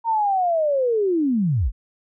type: linear sweep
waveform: sine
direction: down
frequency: 932.3 to 35.49 Hz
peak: -17 dBFS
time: 0.04-1.72 s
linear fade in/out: 50 ms
effects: none